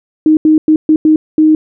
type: tone bursts at uneven times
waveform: sine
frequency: 311.1 Hz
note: D#4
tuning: in tune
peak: -4 dBFS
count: 6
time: 0.26-0.37 / 0.45-0.58 / 0.68-0.76 / 0.89-0.96 / 1.05-1.16 / 1.38-1.55 s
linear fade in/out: 2 ms
effects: none